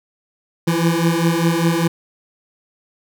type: beating tone pair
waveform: 25% pulse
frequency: 164.81 / 169.81 Hz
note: E3 / F3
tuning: 0 / -48 cents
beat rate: 5 Hz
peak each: -14 / -14 dBFS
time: 0.67-1.88 s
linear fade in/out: 10 ms
effects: none